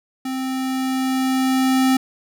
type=tone with level ramp; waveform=square; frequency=261.6 Hz; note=C4; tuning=in tune; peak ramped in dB=-24 to -14 dBFS; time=0.25-1.97 s; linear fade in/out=5 ms; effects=none